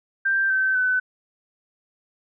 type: tone with pitch steps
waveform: sine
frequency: 1576 / 1541.8 / 1508.3 Hz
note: G6 / G6 / F#6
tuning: +9 / -29 / +33 cents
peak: -18 dBFS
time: 0.25-1 s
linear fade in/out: 10 ms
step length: 250 ms
effects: none